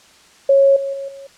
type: tone with level steps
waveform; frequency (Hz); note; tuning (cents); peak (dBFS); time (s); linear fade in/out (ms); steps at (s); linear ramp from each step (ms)
sine; 550; C#5; -14; -8 / -20 / -24 / -33; 0.49-1.27; 5; 0.76 / 0.93 / 1.08; 5
effects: white hiss -48 dBFS RMS until 1.37 s + low-pass 7000 Hz 12 dB/octave